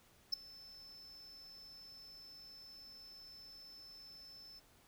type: tone with ADSR envelope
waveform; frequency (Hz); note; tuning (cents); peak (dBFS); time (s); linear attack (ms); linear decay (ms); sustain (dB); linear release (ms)
triangle; 5274; E8; 0; -28; 0.32-4.6; 16; 4; -24; 16
effects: pink hiss -67 dBFS RMS until 4.87 s